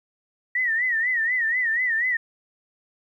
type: tone with vibrato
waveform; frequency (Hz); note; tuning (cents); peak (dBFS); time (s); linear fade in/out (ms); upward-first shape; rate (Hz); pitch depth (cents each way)
sine; 1900; A#6; +33; -20; 0.55-2.17; 5; sine; 4.1; 120
effects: 10-bit